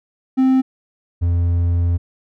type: tone pair in turn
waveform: triangle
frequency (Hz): 261.6 / 86.25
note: C4 / F2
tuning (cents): 0 / -21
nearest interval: octave + perfect fifth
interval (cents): 1921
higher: first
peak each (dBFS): -9 / -12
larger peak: first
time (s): 0.37-0.62 / 1.21-1.98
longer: second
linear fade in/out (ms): 20
effects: none